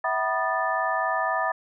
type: tone cluster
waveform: sine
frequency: 652 / 756 / 977 / 1224 / 1758 Hz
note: E5 / F#5 / B5 / D#6 / A6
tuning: -19 / +37 / -19 / -29 / -2 cents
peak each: -29 dBFS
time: 0.04-1.52 s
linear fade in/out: 5 ms
effects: none